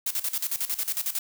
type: noise with tremolo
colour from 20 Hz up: blue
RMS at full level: -27 dBFS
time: 0.06-1.19 s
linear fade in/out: 5 ms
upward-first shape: square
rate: 11 Hz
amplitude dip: 80%
effects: none